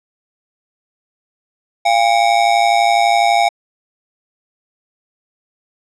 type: ring-modulated tone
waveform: square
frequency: 750 Hz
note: F#5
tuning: 23 cents sharp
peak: -8 dBFS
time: 1.85-3.49 s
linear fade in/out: 10 ms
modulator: 56 Hz
effects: low-pass 6000 Hz 12 dB/octave